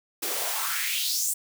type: noise with high-pass filter sweep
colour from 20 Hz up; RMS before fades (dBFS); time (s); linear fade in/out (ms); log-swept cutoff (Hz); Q
white; -28; 0.22-1.34; 10; 310 to 8700; 3.3
effects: none